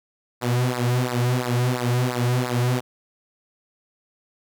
sawtooth tone with flanger, 123.47 Hz, B2, in tune, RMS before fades -22 dBFS, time 0.41-2.81 s, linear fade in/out 20 ms, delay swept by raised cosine 0.31 to 4.61 ms, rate 2.9 Hz, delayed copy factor -0.95, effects none

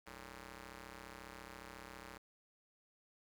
5% pulse ring-modulated tone, 127.5 Hz, C3, 44 cents flat, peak -36 dBFS, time 0.06-2.18 s, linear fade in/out 10 ms, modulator 684 Hz, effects 13-bit

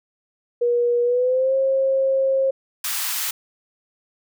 sine tone with pitch glide, 480 to 535.7 Hz, B4 to C5, -49 to +41 cents, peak -16 dBFS, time 0.61-2.51 s, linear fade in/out 10 ms, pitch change +190 cents, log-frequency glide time 1.03-1.55 s
white high-pass noise, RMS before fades -25 dBFS, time 2.84-3.31 s, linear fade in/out 5 ms, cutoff 940 Hz, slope 24 dB/octave
effects none

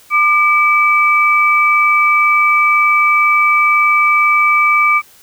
sine tone pair together, 1198 / 2301 Hz, D6 / D7, +34 / -36 cents, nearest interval major seventh, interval 1130 cents, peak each -11 dBFS, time 0.1-5.02 s, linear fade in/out 50 ms, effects white hiss -45 dBFS RMS until 5.22 s

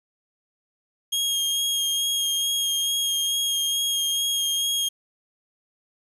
sawtooth tone with vibrato, 3252 Hz, G#7, 37 cents flat, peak -19 dBFS, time 1.12-4.89 s, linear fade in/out 10 ms, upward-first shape sine, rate 2.3 Hz, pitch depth 15 cents each way, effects resampled to 32000 Hz + 9-bit

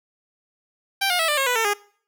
10% pulse tone with pitch steps, 784 / 714.8 / 651.7 / 594.2 / 541.7 / 493.9 / 450.3 / 410.5 Hz, G5 / F5 / E5 / D5 / C#5 / B4 / A4 / G#4, 0 / +40 / -20 / +20 / -40 / 0 / +40 / -20 cents, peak -11 dBFS, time 1.01-1.738 s, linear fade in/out 10 ms, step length 91 ms, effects noise-tail reverb RT60 0.5 s tail -22 dB re dry

